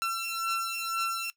sawtooth beating tone pair, 1348 / 1350 Hz, E6 / E6, +38 / +41 cents, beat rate 2 Hz, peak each -30 / -28 dBFS, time 0.02-1.3 s, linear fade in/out 0 ms, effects noise-tail reverb RT60 0.1 s tail -18 dB re dry

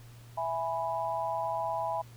sine chord, E major, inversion none, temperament equal, 659.3 / 830.6 / 987.8 Hz, E5 / G#5 / B5, 0 / 0 / 0 cents, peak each -34 dBFS, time 0.37-2.02 s, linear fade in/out 10 ms, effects added 118 Hz sine -49 dBFS peak until 2.16 s + pink hiss -58 dBFS RMS until 2.16 s

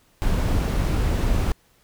brown noise, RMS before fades -21 dBFS, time 0.22-1.52 s, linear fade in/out 0 ms, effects pink hiss -60 dBFS RMS until 1.83 s

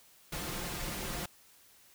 pink noise with comb filter, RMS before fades -38 dBFS, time 0.32-1.26 s, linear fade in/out 5 ms, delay 5.7 ms, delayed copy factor +0.5, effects white hiss -61 dBFS RMS until 1.94 s

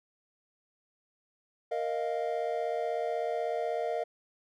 triangle chord, Bb suspended fourth, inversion none, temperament equal, 466.2 / 622.3 / 698.5 Hz, Bb4 / Eb5 / F5, 0 / 0 / 0 cents, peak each -32 dBFS, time 1.71-4.04 s, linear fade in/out 10 ms, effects none

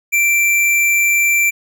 square tone, 2349 Hz, D7, in tune, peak -12 dBFS, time 0.12-1.51 s, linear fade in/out 20 ms, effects none

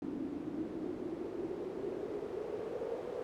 pink noise with band-pass filter sweep, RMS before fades -40 dBFS, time 0.02-3.23 s, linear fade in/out 0 ms, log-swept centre 280 to 490 Hz, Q 5.6, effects none

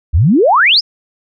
sine exponential sweep, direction up, 65.41 to 5500 Hz, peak -6 dBFS, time 0.13-0.81 s, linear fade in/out 20 ms, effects none

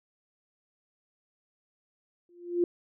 sine tone with exponential growth, 349.2 Hz, F4, in tune, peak -19 dBFS, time 2.29-2.64 s, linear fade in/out 2 ms, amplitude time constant 74 ms, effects none

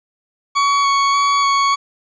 40% pulse tone with vibrato, 1119 Hz, C#6, 16 cents sharp, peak -12 dBFS, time 0.55-1.76 s, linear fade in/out 20 ms, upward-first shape square, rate 1.7 Hz, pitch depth 9 cents each way, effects resampled to 16000 Hz + 9-bit

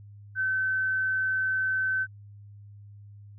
sine tone, 1531 Hz, G6, 41 cents flat, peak -24 dBFS, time 0.35-2.07 s, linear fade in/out 50 ms, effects added 102 Hz sine -45 dBFS peak until 3.38 s

